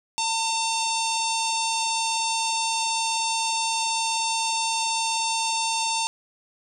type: harmonic tone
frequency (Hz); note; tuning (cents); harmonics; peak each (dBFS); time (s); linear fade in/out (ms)
903; A5; +45; 1 / 3 / 4 / 5 / 6 / 7 / 8 / 9 / 10; -26 / -31 / -32 / -33 / -34 / -34 / -35 / -36 / -36; 0.18-6.07; 0
effects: 9-bit